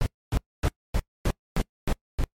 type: noise bursts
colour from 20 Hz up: brown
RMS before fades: -22 dBFS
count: 8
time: 0.01-2.238 s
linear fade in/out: 0 ms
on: 51 ms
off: 260 ms
effects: noise-tail reverb RT60 0.1 s tail -25 dB re dry + MP3 64 kbps